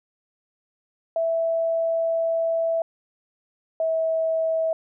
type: tone pair in turn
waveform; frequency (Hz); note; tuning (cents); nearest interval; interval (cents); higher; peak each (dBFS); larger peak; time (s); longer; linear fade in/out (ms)
sine; 659.3 / 647.6; E5 / E5; 0 / -31; unison; 31; first; -20; neither; 1.16-2.82 / 3.8-4.73; first; 2
effects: none